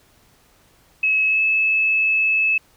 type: tone with pitch glide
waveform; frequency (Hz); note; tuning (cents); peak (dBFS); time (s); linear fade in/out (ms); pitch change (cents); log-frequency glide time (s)
sine; 2576 to 2603; E7 to E7; -41 to -22; -15; 1.03-2.58; 5; +19; 1.26-1.41
effects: pink hiss -56 dBFS RMS until 2.76 s